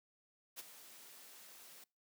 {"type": "noise with ADSR envelope", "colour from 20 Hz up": "white", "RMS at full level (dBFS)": -45, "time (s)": [0.56, 1.84], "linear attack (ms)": 32, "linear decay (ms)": 25, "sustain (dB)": -12, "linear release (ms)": 3, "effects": ["noise-tail reverb RT60 0.3 s tail -25 dB re dry", "high-pass 200 Hz 12 dB/octave"]}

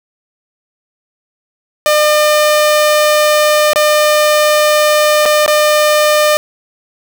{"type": "tone with dropouts", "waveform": "sawtooth", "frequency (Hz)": 603, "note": "D5", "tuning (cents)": 46, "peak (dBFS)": -4, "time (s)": [1.86, 6.37], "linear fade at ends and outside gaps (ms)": 0, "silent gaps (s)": [[3.733, 3.759], [5.255, 5.259], [5.462, 5.479]], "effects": []}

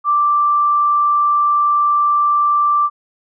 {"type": "tone", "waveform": "sine", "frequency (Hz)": 1174.7, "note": "D6", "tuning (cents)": 0, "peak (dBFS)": -11, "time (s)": [0.04, 2.9], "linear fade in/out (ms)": 50, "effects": []}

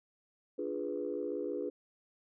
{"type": "chord", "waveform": "sine", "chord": "D diminished seventh", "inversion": "none", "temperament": "equal", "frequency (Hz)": [293.7, 349.2, 415.3, 493.9], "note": ["D4", "F4", "Ab4", "Cb5"], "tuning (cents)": [0, 0, 0, 0], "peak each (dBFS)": [-40, -40, -38, -39], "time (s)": [0.58, 1.7], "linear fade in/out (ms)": 10, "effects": ["tanh soft clip ceiling -24 dBFS"]}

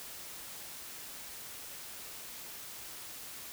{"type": "silence", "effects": ["white hiss -46 dBFS RMS until 3.52 s"]}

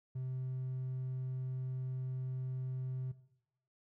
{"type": "tone", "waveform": "triangle", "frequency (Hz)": 129.3, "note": "C3", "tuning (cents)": -20, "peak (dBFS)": -34, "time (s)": [0.15, 3.12], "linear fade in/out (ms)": 10, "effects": ["noise-tail reverb RT60 0.8 s tail -18 dB re dry", "tanh soft clip ceiling -31 dBFS"]}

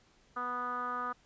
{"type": "tone with low-pass filter", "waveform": "10% pulse", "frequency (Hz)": 246.5, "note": "B3", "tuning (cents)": -3, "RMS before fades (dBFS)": -36, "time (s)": [0.36, 1.13], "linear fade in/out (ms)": 10, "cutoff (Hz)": 1300, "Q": 8.2, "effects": ["pink hiss -66 dBFS RMS until 1.25 s", "resampled to 16000 Hz"]}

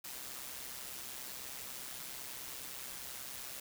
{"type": "noise with amplitude modulation", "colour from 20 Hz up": "white", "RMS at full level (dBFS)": -43, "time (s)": [0.04, 3.6], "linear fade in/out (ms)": 5, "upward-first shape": "sine", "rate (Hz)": 130, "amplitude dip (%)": 55, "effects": []}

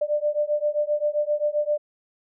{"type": "beating tone pair", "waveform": "sine", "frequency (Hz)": [591, 598.6], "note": ["D5", "D5"], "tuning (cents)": [11, 33], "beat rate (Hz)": 7.6, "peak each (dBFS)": -24, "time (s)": [0.01, 1.78], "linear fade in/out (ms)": 10, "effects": []}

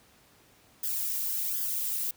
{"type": "noise with flanger", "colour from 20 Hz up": "violet", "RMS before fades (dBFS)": -31, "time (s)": [0.83, 2.11], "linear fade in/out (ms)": 5, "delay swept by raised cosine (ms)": [0.6, 2.2], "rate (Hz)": 1.3, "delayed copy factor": 0.95, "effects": ["pink hiss -60 dBFS RMS until 2.16 s", "high-pass 60 Hz 12 dB/octave"]}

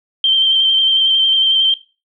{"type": "tone with vibrato", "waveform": "sine", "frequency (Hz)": 3136, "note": "G7", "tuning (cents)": 0, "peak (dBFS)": -9, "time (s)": [0.24, 1.74], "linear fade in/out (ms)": 2, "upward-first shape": "square", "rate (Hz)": 11, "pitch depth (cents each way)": 17, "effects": ["noise-tail reverb RT60 0.3 s tail -17 dB re dry"]}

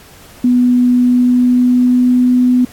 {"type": "tone with pitch glide", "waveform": "sine", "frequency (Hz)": [246.9, 249.5], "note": ["B3", "B3"], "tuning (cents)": [0, 18], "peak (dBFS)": -7, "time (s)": [0.44, 2.65], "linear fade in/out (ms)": 5, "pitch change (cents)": 18, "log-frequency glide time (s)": [0.95, 2.33], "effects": ["pink hiss -40 dBFS RMS until 2.72 s", "AAC 64 kbps"]}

